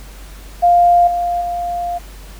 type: tone with level steps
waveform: sine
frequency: 700 Hz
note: F5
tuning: 4 cents sharp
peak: -7 / -15 / -18 dBFS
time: 0.62-1.99 s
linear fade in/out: 20 ms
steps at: 1.07 / 1.41 s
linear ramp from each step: 5 ms
effects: added 48 Hz sine -33 dBFS peak until 2.39 s + pink hiss -41 dBFS RMS until 2.39 s